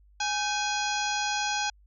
harmonic tone with a mistuned harmonic, 830.6 Hz, G#5, in tune, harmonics 1 / 2 / 3 / 4 / 5 / 6 / 7 / 8, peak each -30 / -33 / -35 / -36 / -37 / -38 / -38 / -39 dBFS, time 0.2-1.7 s, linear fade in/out 5 ms, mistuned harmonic 2, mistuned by -130 cents, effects added 50 Hz sine -55 dBFS peak until 1.86 s

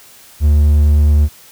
triangle tone, 74.2 Hz, D2, 18 cents sharp, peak -5 dBFS, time 0.4-1.29 s, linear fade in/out 50 ms, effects white hiss -42 dBFS RMS until 1.51 s

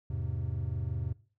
triangle chord, E augmented, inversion none, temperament just, 82.41 / 103.01 / 128.76 Hz, E2 / G#2 / B#2, 0 / -14 / -27 cents, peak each -34 dBFS, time 0.1-1.13 s, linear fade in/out 5 ms, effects noise-tail reverb RT60 0.4 s tail -20 dB re dry

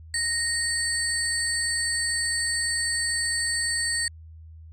sine tone cluster, 1862 / 4507 / 8120 Hz, A#6 / C#8 / B8, -2 / +28 / +47 cents, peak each -27 dBFS, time 0.14-4.08 s, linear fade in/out 2 ms, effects tanh soft clip ceiling -17 dBFS + added 80 Hz sine -42 dBFS peak until 4.72 s

